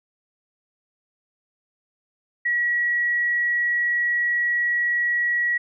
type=tone; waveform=sine; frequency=1921 Hz; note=B6; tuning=48 cents flat; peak=-19 dBFS; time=2.45-5.58 s; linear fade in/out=10 ms; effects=none